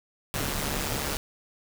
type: noise with amplitude modulation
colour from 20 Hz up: pink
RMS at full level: -27 dBFS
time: 0.34-1.17 s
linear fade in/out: 0 ms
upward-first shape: sine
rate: 143 Hz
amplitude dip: 65%
effects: none